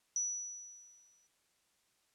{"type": "tone with exponential decay", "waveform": "sine", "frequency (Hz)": 5900, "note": "F#8", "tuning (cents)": -6, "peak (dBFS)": -30, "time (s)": [0.16, 1.27], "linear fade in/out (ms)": 1, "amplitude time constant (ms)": 240, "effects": ["white hiss -75 dBFS RMS until 2.14 s", "low-pass 10000 Hz 12 dB/octave"]}